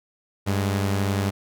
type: tone pair together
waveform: sawtooth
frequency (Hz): 98.02 / 207.7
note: G2 / G#3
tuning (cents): 0 / 0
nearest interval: octave + minor second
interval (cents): 1300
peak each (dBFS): -18 / -26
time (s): 0.46-1.31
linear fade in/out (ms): 20
effects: none